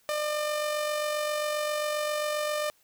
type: tone with amplitude modulation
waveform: sawtooth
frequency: 600 Hz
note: D5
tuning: 37 cents sharp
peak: -22 dBFS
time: 0.09-2.7 s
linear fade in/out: 0 ms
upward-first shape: sine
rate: 47.5 Hz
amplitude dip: 35%
effects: white hiss -65 dBFS RMS until 2.83 s